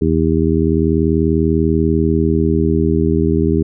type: harmonic tone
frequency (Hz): 80.3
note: E2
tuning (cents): -45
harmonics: 1 / 2 / 3 / 4 / 5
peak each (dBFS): -18 / -18 / -18 / -18 / -18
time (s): 0.01-3.63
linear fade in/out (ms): 10
effects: none